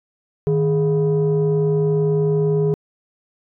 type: tone pair together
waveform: sine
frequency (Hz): 155.56 / 415.3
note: D#3 / G#4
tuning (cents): 0 / 0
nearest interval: octave + perfect fourth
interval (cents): 1700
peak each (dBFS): -16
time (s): 0.47-2.74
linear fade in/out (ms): 0
effects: tanh soft clip ceiling -11 dBFS